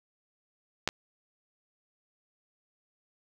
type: clicks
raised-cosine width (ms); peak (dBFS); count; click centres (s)
0.2; -8 / -19; 2; 0.876 / 0.889
effects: 8-bit